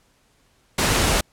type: noise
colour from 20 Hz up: pink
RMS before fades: -19 dBFS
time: 0.78-1.21 s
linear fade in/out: 5 ms
effects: pink hiss -61 dBFS RMS until 1.32 s + low-pass 11000 Hz 12 dB/octave